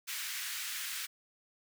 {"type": "high-pass noise", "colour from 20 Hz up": "pink", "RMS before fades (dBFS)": -39, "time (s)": [0.07, 1.07], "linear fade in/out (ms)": 20, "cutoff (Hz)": 1600, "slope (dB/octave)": 24, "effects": []}